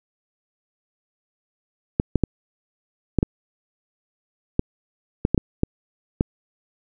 clicks, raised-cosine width 3 ms, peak -4 dBFS, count 11, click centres 1.999 / 2.157 / 2.237 / 3.187 / 3.229 / 4.594 / 5.251 / 5.346 / 5.378 / 5.634 / 6.209 s, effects none

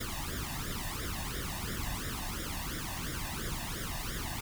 pink noise with flanger, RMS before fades -37 dBFS, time 0-4.41 s, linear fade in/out 10 ms, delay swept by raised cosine 0.56 to 1.13 ms, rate 2.9 Hz, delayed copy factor +0.85, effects none

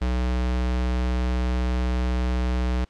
square tone, 62 Hz, B1, 7 cents sharp, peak -22 dBFS, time 0.01-2.85 s, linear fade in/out 10 ms, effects pink hiss -62 dBFS RMS until 2.89 s + low-pass 5000 Hz 12 dB/octave

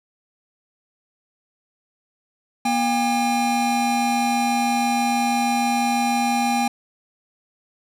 square tone pair together, 239.6 / 805 Hz, A#3 / G5, +48 / +46 cents, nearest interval octave + major sixth, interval 2098 cents, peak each -23 / -21 dBFS, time 2.65-6.68 s, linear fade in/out 5 ms, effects low-pass 12000 Hz 12 dB/octave

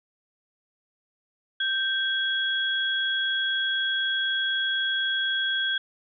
sine tone pair together, 1568 / 3324 Hz, G6 / G#7, 0 / +1 cents, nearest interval octave + minor second, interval 1301 cents, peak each -26 dBFS, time 1.6-5.78 s, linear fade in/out 5 ms, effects none

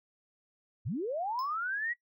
sine linear sweep, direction up, 80.2 to 1951 Hz, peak -31 dBFS, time 0.85-1.94 s, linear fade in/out 20 ms
square tone with exponential decay, 5200 Hz, E8, 24 cents flat, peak -40 dBFS, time 1.39-1.55 s, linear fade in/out 0 ms, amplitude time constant 34 ms
effects noise-tail reverb RT60 0.1 s tail -19 dB re dry

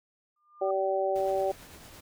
sine tone with exponential growth, 1200 Hz, D6, 37 cents sharp, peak -36 dBFS, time 0.36-0.71 s, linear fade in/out 5 ms, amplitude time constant 76 ms
harmonic tone, 192.2 Hz, G3, 34 cents flat, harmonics 2 / 3 / 4, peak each -30 / -28 / -31 dBFS, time 0.61-1.52 s, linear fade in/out 10 ms
pink noise with tremolo, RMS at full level -48 dBFS, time 1.15-2.01 s, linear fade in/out 10 ms, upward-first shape triangle, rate 8.9 Hz, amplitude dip 35%
effects none

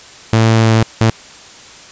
sawtooth tone bursts at uneven times, 112.2 Hz, A2, 34 cents sharp, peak -4 dBFS, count 2, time 0.33-0.83 / 1.01-1.1 s, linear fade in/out 0 ms, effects white hiss -37 dBFS RMS until 1.91 s + resampled to 16000 Hz

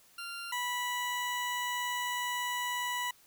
20% pulse tone pair in turn, 1389 / 981.8 Hz, F6 / B5, -10 / -10 cents, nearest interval tritone, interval 600 cents, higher first, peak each -34 / -27 dBFS, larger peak second, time 0.18-0.52 / 0.52-3.11 s, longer second, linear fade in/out 5 ms, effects white hiss -62 dBFS RMS until 3.26 s

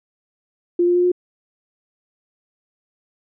sine tone with pitch steps, 349.2 / 352.2 / 355.3 / 358.4 Hz, F4 / F4 / F4 / F4, 0 / +15 / +30 / +45 cents, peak -13 dBFS, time 0.79-1.118 s, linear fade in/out 5 ms, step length 82 ms, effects none

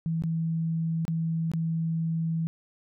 sine tone with dropouts, 163.4 Hz, E3, 15 cents flat, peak -25 dBFS, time 0.06-2.47 s, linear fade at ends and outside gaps 0 ms, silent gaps 0.222-0.237 / 1.052-1.08 / 1.516-1.536 s, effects none

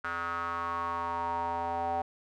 square tone with band-pass filter sweep, 85 Hz, F2, 46 cents flat, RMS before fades -33 dBFS, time 0.04-2.02 s, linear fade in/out 5 ms, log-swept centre 1400 to 760 Hz, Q 6.3, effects none

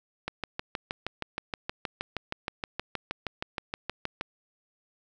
click train, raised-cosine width 0.3 ms, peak -15 dBFS, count 26, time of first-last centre 0.28-4.211 s, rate 6.36 Hz, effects none

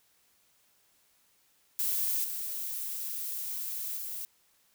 violet noise with level steps, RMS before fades -30 / -36 / -38 dBFS, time 1.79-4.25 s, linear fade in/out 0 ms, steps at 2.24 / 3.97 s, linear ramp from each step 5 ms, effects white hiss -68 dBFS RMS until 4.74 s

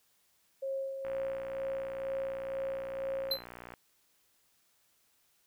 sine tone with tremolo, 540 Hz, C#5, 45 cents flat, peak -32 dBFS, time 0.62-3.37 s, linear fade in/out 10 ms, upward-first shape sine, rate 2.1 Hz, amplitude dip 45%
click train, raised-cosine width 0.5 ms, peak -30 dBFS, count 162, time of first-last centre 1.05-3.738 s, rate 59.9 Hz
square tone with exponential decay, 4072 Hz, C8, 48 cents flat, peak -26 dBFS, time 3.31-3.45 s, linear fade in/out 5 ms, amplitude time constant 29 ms
effects white hiss -71 dBFS RMS until 5.46 s

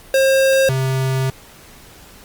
square tone pair in turn, 535 / 132.18 Hz, C5 / C3, +38 / +18 cents, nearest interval 2 octaves, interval 2420 cents, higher first, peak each -12 / -17 dBFS, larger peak first, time 0.14-0.69 / 0.69-1.3 s, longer second, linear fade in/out 2 ms, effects pink hiss -43 dBFS RMS until 2.24 s + Opus 48 kbps

